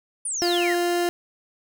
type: exponential sweep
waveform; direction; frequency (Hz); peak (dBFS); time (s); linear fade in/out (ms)
sine; down; 9880 to 1668; -25; 0.25-0.75; 5
type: tone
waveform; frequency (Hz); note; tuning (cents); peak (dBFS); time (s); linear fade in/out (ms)
30% pulse; 349.2; F4; 0; -18; 0.42-1.09; 0
effects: none